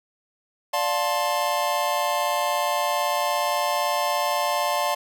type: chord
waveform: square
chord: D minor seventh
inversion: none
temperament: just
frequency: 587.3 / 704.8 / 881 / 1057.2 Hz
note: D5 / F5 / A5 / C6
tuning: 0 / +16 / +2 / +18 cents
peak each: -28 dBFS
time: 0.73-4.95 s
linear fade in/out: 10 ms
effects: none